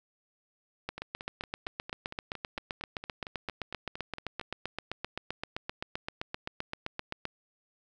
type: two click trains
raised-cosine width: 0.3 ms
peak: -18 / -24 dBFS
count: 50 / 16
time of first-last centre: 0.89-7.254 / 0.98-4.412 s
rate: 7.7 / 4.37 Hz
effects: none